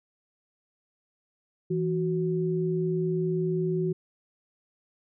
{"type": "tone pair together", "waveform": "sine", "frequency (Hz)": [164.81, 370], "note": ["E3", "F#4"], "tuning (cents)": [0, 0], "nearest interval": "octave + major second", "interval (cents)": 1400, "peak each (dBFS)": -27, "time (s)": [1.7, 3.93], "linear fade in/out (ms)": 10, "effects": []}